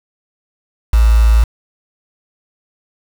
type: tone with quantisation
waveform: sine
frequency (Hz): 55.9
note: A1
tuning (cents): +28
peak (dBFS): -6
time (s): 0.93-1.44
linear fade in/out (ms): 5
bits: 4
effects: none